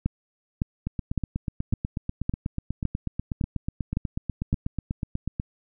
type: two click trains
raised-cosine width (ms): 5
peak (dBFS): -15 / -11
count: 38 / 9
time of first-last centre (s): 0.87-5.399 / 0.06-4.529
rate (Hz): 8.17 / 1.79
effects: none

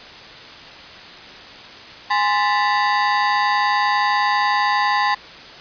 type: ring-modulated tone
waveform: 30% pulse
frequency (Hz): 932.3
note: A#5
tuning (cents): 0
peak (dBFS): -10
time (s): 2.1-5.15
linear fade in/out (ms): 10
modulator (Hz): 105
effects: white hiss -38 dBFS RMS until 5.6 s + resampled to 11025 Hz

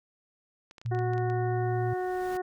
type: clicks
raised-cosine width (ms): 0.2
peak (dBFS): -31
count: 9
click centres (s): 0.711 / 0.782 / 0.815 / 0.861 / 0.949 / 0.99 / 1.135 / 1.18 / 1.3
type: tone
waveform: sine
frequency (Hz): 116.5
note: A#2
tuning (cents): -1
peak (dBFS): -28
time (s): 0.85-1.94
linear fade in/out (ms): 10
type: harmonic tone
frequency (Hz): 366.8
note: F#4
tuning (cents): -15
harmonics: 1 / 2 / 3 / 4 / 5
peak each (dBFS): -30 / -33 / -46 / -44 / -45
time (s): 0.91-2.42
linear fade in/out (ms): 10
type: noise with exponential growth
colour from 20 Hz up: pink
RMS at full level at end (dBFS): -45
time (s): 1.35-2.37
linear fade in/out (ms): 0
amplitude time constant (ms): 220
effects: none

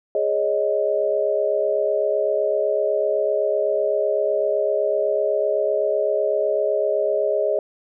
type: chord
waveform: sine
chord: Ab suspended fourth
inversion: none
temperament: equal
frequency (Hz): 415.3 / 554.4 / 622.3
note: Ab4 / Db5 / Eb5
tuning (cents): 0 / 0 / 0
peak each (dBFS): -23 / -23 / -21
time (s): 0.15-7.59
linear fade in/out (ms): 2
effects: none

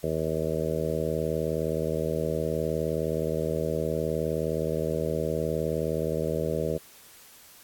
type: harmonic tone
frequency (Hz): 79.3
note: D#2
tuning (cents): +33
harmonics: 1 / 2 / 3 / 4 / 5 / 6 / 7 / 8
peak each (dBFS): -37 / -32 / -37 / -37 / -33 / -31 / -33 / -36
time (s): 0.03-6.78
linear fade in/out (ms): 10
effects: white hiss -52 dBFS RMS until 7.63 s + AAC 64 kbps

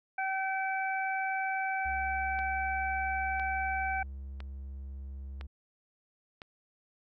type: harmonic tone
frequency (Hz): 768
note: G5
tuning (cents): -36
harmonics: 1 / 2 / 3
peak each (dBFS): -32 / -35 / -37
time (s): 0.18-4.03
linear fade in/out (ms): 5
type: tone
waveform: triangle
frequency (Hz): 67.7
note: C#2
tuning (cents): -40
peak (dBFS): -37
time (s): 1.85-5.47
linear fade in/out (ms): 10
type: click train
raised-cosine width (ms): 0.3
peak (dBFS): -28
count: 5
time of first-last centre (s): 2.39-6.418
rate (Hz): 0.993
effects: none

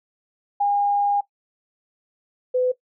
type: tone pair in turn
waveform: sine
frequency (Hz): 812 / 504.1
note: G#5 / B4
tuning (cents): -39 / +35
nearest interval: minor sixth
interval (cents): 826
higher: first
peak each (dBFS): -17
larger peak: neither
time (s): 0.6-1.21 / 2.54-2.72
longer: first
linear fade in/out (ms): 10
effects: noise-tail reverb RT60 0.1 s tail -17 dB re dry

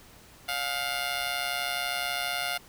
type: tone with amplitude modulation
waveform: 10% pulse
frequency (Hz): 707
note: F5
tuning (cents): +21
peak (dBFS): -17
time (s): 0.48-2.58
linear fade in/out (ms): 10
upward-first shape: sine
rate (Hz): 132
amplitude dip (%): 70
effects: pink hiss -53 dBFS RMS until 2.68 s

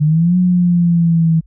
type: exponential two-way sweep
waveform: sine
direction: up then down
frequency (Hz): 146.83 to 182.3 to 160.9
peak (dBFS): -9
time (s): 0-1.41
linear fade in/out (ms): 20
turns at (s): 0.37
effects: added 50 Hz sine -43 dBFS peak until 1.46 s

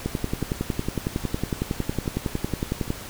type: two click trains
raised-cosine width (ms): 3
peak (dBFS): -23 / -11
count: 4 / 32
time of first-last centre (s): 0.42-2.879 / 0.06-2.904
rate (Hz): 1.22 / 10.9
effects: pink hiss -38 dBFS RMS until 3.09 s

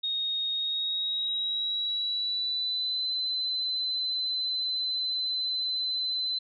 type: tone with pitch glide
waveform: sine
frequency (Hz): 3729 to 4043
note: A#7 to B7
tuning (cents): 0 to +40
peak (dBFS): -27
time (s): 0.03-6.39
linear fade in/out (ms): 10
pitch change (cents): +140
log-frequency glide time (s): 0.53-3.06
effects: none

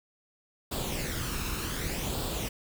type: noise with flanger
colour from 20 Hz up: pink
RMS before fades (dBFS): -33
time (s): 0.71-2.49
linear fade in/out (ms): 10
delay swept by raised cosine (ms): 0.24 to 0.77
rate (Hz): 0.66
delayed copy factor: +0.55
effects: none

